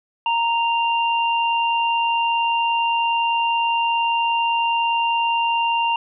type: tone pair together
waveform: sine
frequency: 929.4 / 2785 Hz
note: A#5 / F7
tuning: -5 / -5 cents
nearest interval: octave + perfect fifth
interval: 1900 cents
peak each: -18 / -23 dBFS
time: 0.26-5.96 s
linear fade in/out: 2 ms
effects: none